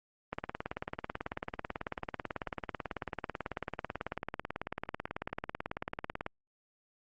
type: click train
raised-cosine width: 0.5 ms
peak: -20 dBFS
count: 109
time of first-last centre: 0.33-6.264 s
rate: 18.2 Hz
effects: Opus 24 kbps